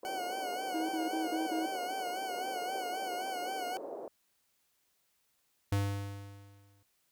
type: band-pass noise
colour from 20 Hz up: pink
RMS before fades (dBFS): -43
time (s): 0.03-4.08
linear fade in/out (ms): 2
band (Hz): 370 to 670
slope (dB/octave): 24
type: tone with vibrato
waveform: 40% pulse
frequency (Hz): 742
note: F#5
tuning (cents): +5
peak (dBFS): -35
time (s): 0.05-3.77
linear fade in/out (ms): 0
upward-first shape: sine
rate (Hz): 3.8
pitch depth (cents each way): 72
type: tone bursts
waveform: triangle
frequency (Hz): 319.7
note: D#4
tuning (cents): +47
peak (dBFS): -31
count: 5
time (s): 0.74-1.662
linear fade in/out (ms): 5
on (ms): 150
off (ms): 43
type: tone with exponential decay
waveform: square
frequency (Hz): 100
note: G2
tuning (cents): +35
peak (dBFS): -27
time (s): 5.72-6.83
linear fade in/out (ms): 5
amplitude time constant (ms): 240
effects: white hiss -75 dBFS RMS until 7.11 s